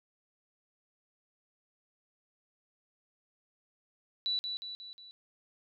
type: tone with echo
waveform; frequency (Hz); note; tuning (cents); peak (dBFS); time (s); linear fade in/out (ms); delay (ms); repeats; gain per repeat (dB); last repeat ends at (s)
sine; 3951; B7; 0; -29; 4.26-4.39; 0; 180; 4; -5; 5.11
effects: none